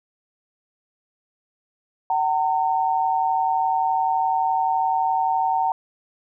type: tone pair together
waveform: sine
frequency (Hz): 760 / 911.7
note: F#5 / A#5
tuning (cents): +46 / -39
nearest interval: minor third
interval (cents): 315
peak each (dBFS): -21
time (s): 2.1-5.72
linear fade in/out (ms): 2
effects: none